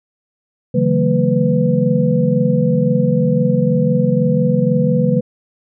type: tone cluster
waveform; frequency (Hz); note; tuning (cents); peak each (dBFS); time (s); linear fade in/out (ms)
sine; 140.7 / 162.8 / 186.7 / 226.9 / 499.3; C#3 / E3 / F#3 / A#3 / B4; +26 / -21 / +16 / -47 / +19; -18; 0.74-5.21; 10
effects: none